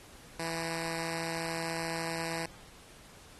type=tone with notch filter; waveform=5% pulse; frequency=165.1 Hz; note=E3; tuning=3 cents sharp; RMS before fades=-36 dBFS; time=0.39-2.46 s; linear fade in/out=5 ms; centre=1300 Hz; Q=2; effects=pink hiss -54 dBFS RMS until 3.39 s + AAC 32 kbps